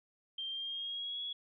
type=tone with pitch glide; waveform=sine; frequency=3168 to 3356 Hz; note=G7 to G#7; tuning=+18 to +17 cents; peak=-37 dBFS; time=0.38-1.33 s; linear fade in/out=5 ms; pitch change=+99 cents; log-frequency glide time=0.5-1.22 s; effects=none